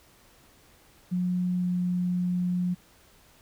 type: tone with pitch glide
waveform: sine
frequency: 180 to 178.96 Hz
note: F#3 to F3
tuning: -47 to +43 cents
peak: -24 dBFS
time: 1.11-2.75 s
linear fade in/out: 20 ms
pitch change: -10 cents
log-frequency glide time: 1.58-1.66 s
effects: pink hiss -58 dBFS RMS until 3.41 s